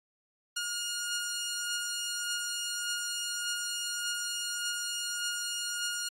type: beating tone pair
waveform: 10% pulse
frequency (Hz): 1427 / 1428.7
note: F6 / F6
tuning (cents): +37 / +39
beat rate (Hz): 1.7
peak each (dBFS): -25 / -32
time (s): 0.56-6.09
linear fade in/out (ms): 10
effects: AAC 48 kbps